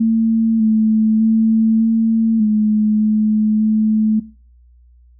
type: tone with pitch steps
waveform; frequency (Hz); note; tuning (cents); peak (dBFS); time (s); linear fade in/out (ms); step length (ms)
sine; 225 / 218.5 / 222.3 / 224.7 / 213.5 / 214.8 / 216.8; A3 / A3 / A3 / A3 / G#3 / A3 / A3; +39 / -12 / +18 / +37 / +48 / -41 / -25; -11; 0-4.2; 10; 600
effects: noise-tail reverb RT60 0.4 s tail -20 dB re dry + added 60 Hz sine -45 dBFS peak until 5.19 s